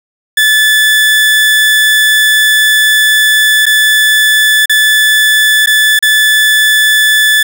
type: tone with dropouts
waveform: 30% pulse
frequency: 1736 Hz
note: A6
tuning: 24 cents flat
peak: -3 dBFS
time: 0.37-7.43 s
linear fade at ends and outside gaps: 5 ms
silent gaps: 3.657-3.664 / 4.658-4.695 / 5.661-5.671 / 5.991-6.025 s
effects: none